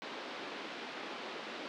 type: band-pass noise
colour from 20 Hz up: pink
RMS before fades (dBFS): -44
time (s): 0.02-1.68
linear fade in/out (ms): 0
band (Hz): 260 to 4200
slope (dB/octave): 24
effects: none